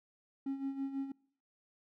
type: tone with tremolo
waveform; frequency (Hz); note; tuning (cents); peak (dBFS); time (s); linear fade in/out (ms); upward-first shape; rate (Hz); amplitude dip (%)
triangle; 272.5; C#4; -29; -30; 0.46-1.12; 5; sine; 6.1; 70
effects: noise-tail reverb RT60 0.6 s tail -26 dB re dry + tanh soft clip ceiling -28 dBFS